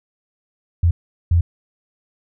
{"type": "tone bursts at uneven times", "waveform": "sine", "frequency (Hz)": 85.3, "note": "F2", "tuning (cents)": -40, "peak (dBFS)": -11, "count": 2, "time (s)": [[0.83, 0.91], [1.31, 1.41]], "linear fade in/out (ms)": 5, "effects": []}